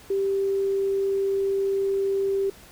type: tone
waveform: sine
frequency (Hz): 392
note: G4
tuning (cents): 0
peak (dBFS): -21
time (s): 0.1-2.5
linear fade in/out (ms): 5
effects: pink hiss -49 dBFS RMS until 2.71 s